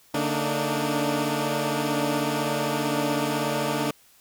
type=tone cluster; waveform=15% pulse; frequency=144.8 / 227.7 / 290.6 / 306.4 Hz; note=D3 / A#3 / D4 / D#4; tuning=-24 / -40 / -18 / -27 cents; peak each=-23 dBFS; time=0.14-3.91 s; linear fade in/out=5 ms; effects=white hiss -57 dBFS RMS until 4.2 s